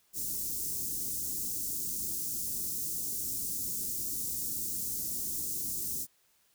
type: band-stop noise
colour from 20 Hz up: white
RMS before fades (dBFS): -35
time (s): 0.13-6.07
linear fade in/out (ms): 50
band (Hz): 350 to 6000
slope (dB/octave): 24
effects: white hiss -69 dBFS RMS until 6.54 s